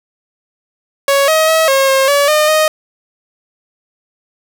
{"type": "tone with pitch steps", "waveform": "sawtooth", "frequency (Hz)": [556, 633, 642, 541, 536, 570, 609, 622], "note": ["C#5", "D#5", "E5", "C#5", "C5", "C#5", "D#5", "D#5"], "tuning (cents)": [5, 30, -46, -42, 42, 48, -37, -1], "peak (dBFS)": -5, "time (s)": [1.08, 2.68], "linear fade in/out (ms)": 2, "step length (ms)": 200, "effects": []}